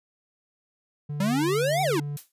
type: tone with pitch glide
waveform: triangle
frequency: 146.83 to 145.14 Hz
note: D3 to D3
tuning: 0 to -20 cents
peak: -27 dBFS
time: 1.09-2.17 s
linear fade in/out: 10 ms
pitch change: -20 cents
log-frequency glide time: 1.39-1.55 s
type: exponential two-way sweep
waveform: square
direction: up then down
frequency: 185 to 784 to 285.8 Hz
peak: -23 dBFS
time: 1.2-2 s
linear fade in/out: 5 ms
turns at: 1.82 s
type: noise with exponential decay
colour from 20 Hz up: blue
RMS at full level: -34 dBFS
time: 2.17-2.32 s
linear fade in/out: 1 ms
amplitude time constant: 31 ms
effects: resampled to 32000 Hz